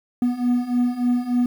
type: beating tone pair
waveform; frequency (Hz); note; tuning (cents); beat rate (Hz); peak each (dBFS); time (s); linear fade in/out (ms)
triangle; 242.9 / 246.3; B3 / B3; -29 / -5; 3.4; -21 / -18; 0.22-1.46; 2
effects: 8-bit